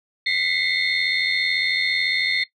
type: tone cluster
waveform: sine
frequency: 1997 / 2091 / 2169 / 3629 / 4236 Hz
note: B6 / C7 / C#7 / A#7 / C8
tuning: +19 / -2 / -38 / -47 / +21 cents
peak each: -25 dBFS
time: 0.26-2.44 s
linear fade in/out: 5 ms
effects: noise-tail reverb RT60 0.1 s tail -17 dB re dry + tanh soft clip ceiling -10 dBFS